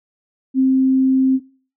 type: tone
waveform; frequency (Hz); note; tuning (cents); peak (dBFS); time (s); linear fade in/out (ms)
sine; 263.1; C4; +10; -11; 0.54-1.4; 50
effects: noise-tail reverb RT60 0.4 s tail -19 dB re dry